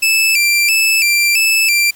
sawtooth tone with vibrato, 2489 Hz, D#7, in tune, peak -7 dBFS, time 0.02-1.91 s, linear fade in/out 10 ms, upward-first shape square, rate 1.5 Hz, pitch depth 91 cents each way, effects white hiss -44 dBFS RMS until 1.95 s

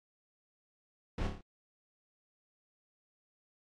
brown noise with echo, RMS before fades -34 dBFS, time 1.18-1.27 s, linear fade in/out 2 ms, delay 28 ms, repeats 5, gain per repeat -4 dB, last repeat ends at 1.41 s, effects low-pass 5000 Hz 12 dB/octave + AAC 48 kbps

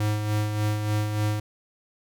square tone with tremolo, 105.8 Hz, G#2, 33 cents sharp, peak -22 dBFS, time 0-1.4 s, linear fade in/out 5 ms, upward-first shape sine, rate 3.4 Hz, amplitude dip 45%, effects none

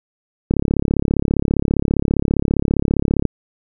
click train, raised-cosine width 3 ms, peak -3 dBFS, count 97, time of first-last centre 0.51-3.253 s, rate 35 Hz, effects none

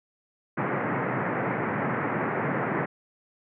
pink band-pass noise, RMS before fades -28 dBFS, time 0.57-2.86 s, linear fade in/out 10 ms, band 120 to 2100 Hz, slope 48 dB/octave, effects none

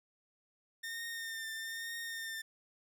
sawtooth tone with vibrato, 1818 Hz, A#6, 44 cents flat, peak -36 dBFS, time 0.83-2.42 s, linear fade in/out 10 ms, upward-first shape triangle, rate 1.1 Hz, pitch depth 32 cents each way, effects none

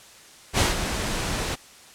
pink noise with ADSR envelope, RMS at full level -18 dBFS, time 0.53-1.56 s, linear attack 64 ms, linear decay 160 ms, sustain -9 dB, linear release 22 ms, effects white hiss -48 dBFS RMS until 1.94 s + low-pass 9000 Hz 12 dB/octave

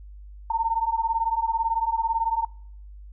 sine beating tone pair, 898 / 916 Hz, A5 / A#5, +35 / -31 cents, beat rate 18 Hz, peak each -25 / -24 dBFS, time 0.5-2.45 s, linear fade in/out 5 ms, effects noise-tail reverb RT60 0.6 s tail -24 dB re dry + added 50 Hz sine -40 dBFS peak until 3.12 s

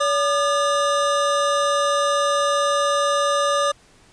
square tone pair together, 570.1 / 1208 Hz, C#5 / D6, +48 / +48 cents, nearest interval octave + minor second, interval 1300 cents, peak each -21 dBFS, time 0-3.72 s, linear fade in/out 10 ms, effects pink hiss -53 dBFS RMS until 4.12 s + resampled to 22050 Hz

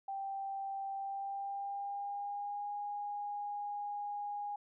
sine tone with pitch glide, 784 to 821.1 Hz, G5 to G#5, 0 to -20 cents, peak -37 dBFS, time 0.08-4.56 s, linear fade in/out 5 ms, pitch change +80 cents, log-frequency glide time 0.95-2.7 s, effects none

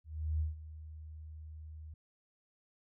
sine tone with ADSR envelope, 77.78 Hz, D#2, in tune, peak -29 dBFS, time 0.04-1.94 s, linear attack 360 ms, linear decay 150 ms, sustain -16 dB, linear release 4 ms, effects none

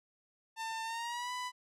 sawtooth tone with pitch glide, 897 to 995.3 Hz, A5 to B5, +33 to +13 cents, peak -33 dBFS, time 0.56-1.52 s, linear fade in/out 50 ms, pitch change +180 cents, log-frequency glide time 0.84-1.32 s, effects low-pass 9000 Hz 12 dB/octave

